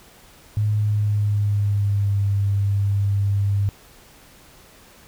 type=tone with pitch glide; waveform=sine; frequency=105.6 to 100.08 Hz; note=G#2 to G2; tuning=+29 to +36 cents; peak=-17 dBFS; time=0.57-3.69 s; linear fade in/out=0 ms; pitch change=-93 cents; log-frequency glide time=0.73-2.17 s; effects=pink hiss -49 dBFS RMS until 5.07 s